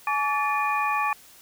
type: tone cluster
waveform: sine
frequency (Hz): 847 / 1142 / 1762 / 2439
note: G#5 / D6 / A6 / D#7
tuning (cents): +34 / -49 / +2 / -35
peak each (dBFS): -27 / -25 / -32 / -29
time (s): 0.07-1.13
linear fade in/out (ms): 2
effects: white hiss -51 dBFS RMS until 1.41 s